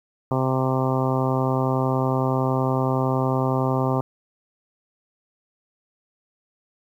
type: harmonic tone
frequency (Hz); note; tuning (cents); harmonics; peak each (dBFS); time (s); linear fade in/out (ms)
130.81; C3; 0; 1 / 2 / 3 / 4 / 5 / 6 / 7 / 8 / 9; -23 / -26 / -28 / -29 / -30 / -31 / -31 / -32 / -33; 0.31-4.01; 2
effects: 9-bit